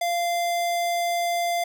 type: tone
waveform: square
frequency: 692 Hz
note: F5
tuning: 16 cents flat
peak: -23 dBFS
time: 0.01-1.64 s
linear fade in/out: 5 ms
effects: none